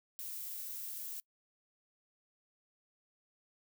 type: noise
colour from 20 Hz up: violet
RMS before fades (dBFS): -43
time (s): 0.19-1.2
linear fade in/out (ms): 0
effects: noise-tail reverb RT60 0.1 s tail -25 dB re dry